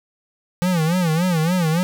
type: tone with vibrato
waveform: square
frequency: 170 Hz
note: F3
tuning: 46 cents flat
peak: -17 dBFS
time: 0.62-1.83 s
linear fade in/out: 0 ms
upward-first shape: sine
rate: 3.5 Hz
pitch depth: 150 cents each way
effects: 9-bit